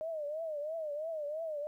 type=tone with vibrato; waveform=sine; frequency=618 Hz; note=D#5; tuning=12 cents flat; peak=-35 dBFS; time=0.01-1.67 s; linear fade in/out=0 ms; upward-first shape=triangle; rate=3 Hz; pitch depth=140 cents each way; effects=12-bit